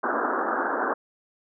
white band-pass noise, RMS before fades -26 dBFS, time 0.03-0.94 s, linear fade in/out 10 ms, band 220 to 1600 Hz, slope 96 dB/octave, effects none

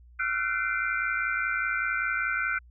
sine tone cluster, 1338 / 1403 / 1514 / 2080 / 2362 Hz, E6 / F6 / F#6 / C7 / D7, +25 / +8 / +39 / -11 / +9 cents, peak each -35 / -32 / -29 / -34 / -34 dBFS, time 0.19-2.59 s, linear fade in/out 10 ms, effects added 60 Hz sine -50 dBFS peak until 2.7 s

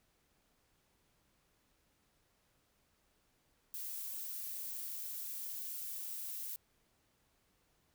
violet noise, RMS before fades -43 dBFS, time 3.74-6.56 s, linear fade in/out 0 ms, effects pink hiss -75 dBFS RMS until 7.94 s

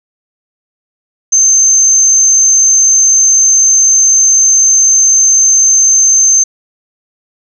sine tone, 6272 Hz, G8, in tune, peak -4 dBFS, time 1.32-6.44 s, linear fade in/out 10 ms, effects none

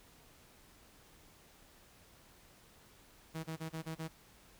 sawtooth tone bursts, 160.6 Hz, E3, 45 cents flat, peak -35 dBFS, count 6, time 3.34-4.084 s, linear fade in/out 20 ms, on 99 ms, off 30 ms, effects pink hiss -62 dBFS RMS until 4.59 s

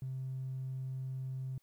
triangle tone with tanh clipping, 131.2 Hz, C3, 5 cents sharp, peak -36 dBFS, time 0.02-1.58 s, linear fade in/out 2 ms, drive 1 dB, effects white hiss -75 dBFS RMS until 1.62 s

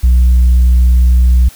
sine tone with tanh clipping, 61.74 Hz, B1, in tune, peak -5 dBFS, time 0.03-1.49 s, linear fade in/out 10 ms, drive 1 dB, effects white hiss -38 dBFS RMS until 1.55 s

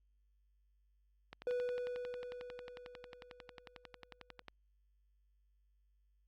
click train, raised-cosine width 0.3 ms, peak -32 dBFS, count 36, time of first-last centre 1.33-4.483 s, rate 11.1 Hz
triangle tone with exponential decay, 492.5 Hz, B4, 5 cents flat, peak -31 dBFS, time 1.47-4.42 s, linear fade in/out 1 ms, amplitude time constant 640 ms
effects added 50 Hz sine -70 dBFS peak until 6.27 s + Opus 48 kbps

